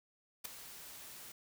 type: noise with ADSR envelope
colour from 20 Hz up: white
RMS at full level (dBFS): -38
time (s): 0.44-1.32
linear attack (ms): 15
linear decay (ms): 4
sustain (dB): -13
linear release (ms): 5
effects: none